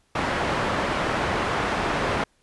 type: low-pass noise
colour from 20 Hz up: white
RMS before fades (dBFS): -25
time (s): 0.15-2.24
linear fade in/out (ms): 5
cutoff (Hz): 1400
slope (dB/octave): 12
effects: pink hiss -65 dBFS RMS until 2.42 s + resampled to 24000 Hz